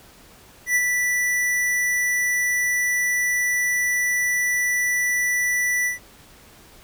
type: tone with ADSR envelope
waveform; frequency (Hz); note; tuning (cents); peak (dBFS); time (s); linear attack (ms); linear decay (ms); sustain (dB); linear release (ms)
square; 1970; B6; -5; -16; 0.66-5.99; 95; 43; -4; 130
effects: pink hiss -49 dBFS RMS until 6.83 s